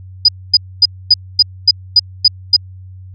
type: tone bursts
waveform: sine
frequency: 4957 Hz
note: D#8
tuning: 7 cents flat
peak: -3 dBFS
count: 9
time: 0.25-2.565 s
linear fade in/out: 5 ms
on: 35 ms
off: 250 ms
effects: added 93 Hz sine -31 dBFS peak until 3.14 s